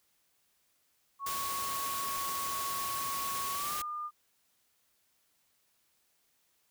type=tone with pitch glide; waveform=sine; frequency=1108.7 to 1209 Hz; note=C#6 to D6; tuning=0 to +50 cents; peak=-35 dBFS; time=1.19-4.11 s; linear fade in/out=50 ms; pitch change=+150 cents; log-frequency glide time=3.51-3.76 s
type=noise; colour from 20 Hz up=white; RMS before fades=-38 dBFS; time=1.26-3.82 s; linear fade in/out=5 ms
effects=white hiss -73 dBFS RMS until 6.7 s